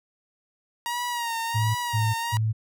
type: tone with vibrato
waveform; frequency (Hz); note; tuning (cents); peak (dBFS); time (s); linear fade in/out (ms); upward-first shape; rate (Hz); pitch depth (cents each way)
sawtooth; 943; A#5; +20; -23; 0.86-2.37; 0; sine; 1.4; 57
type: tone bursts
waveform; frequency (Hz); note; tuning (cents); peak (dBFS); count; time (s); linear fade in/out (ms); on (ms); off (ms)
sine; 110; A2; 0; -21; 3; 1.54-2.53; 20; 210; 180
effects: none